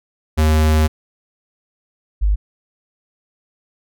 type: tone pair in turn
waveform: square / sine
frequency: 77.78 / 50.72 Hz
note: D#2 / G#1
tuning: 0 / -40 cents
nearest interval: perfect fifth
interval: 740 cents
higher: first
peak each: -12 dBFS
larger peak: neither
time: 0.37-0.88 / 2.21-2.36 s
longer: first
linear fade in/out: 20 ms
effects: none